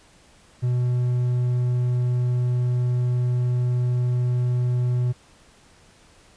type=tone; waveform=triangle; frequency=123.47 Hz; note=B2; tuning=in tune; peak=-17 dBFS; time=0.62-5.13 s; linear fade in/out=20 ms; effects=pink hiss -54 dBFS RMS until 6.36 s + resampled to 22050 Hz